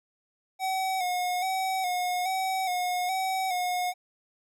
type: tone with vibrato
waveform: square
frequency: 740 Hz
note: F#5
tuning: in tune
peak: -27 dBFS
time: 0.59-3.94 s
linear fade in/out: 50 ms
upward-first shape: square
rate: 1.2 Hz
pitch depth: 43 cents each way
effects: none